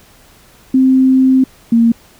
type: tone pair in turn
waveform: sine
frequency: 261.6 / 231.2 Hz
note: C4 / A#3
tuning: 0 / -14 cents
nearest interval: major second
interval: 214 cents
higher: first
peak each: -6 dBFS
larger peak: neither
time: 0.74-1.44 / 1.72-1.92 s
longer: first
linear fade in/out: 5 ms
effects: pink hiss -45 dBFS RMS until 2.19 s